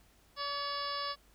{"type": "harmonic tone with a mistuned harmonic", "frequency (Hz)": 570, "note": "C#5", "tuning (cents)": 48, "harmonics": [1, 2, 3, 4, 5, 6, 7, 8, 9], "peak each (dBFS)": [-44, -37, -45, -51, -48, -46, -47, -44, -43], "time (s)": [0.36, 1.16], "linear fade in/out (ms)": 50, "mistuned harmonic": 4, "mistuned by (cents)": -35, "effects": ["added 50 Hz sine -66 dBFS peak until 1.34 s", "pink hiss -66 dBFS RMS until 1.34 s"]}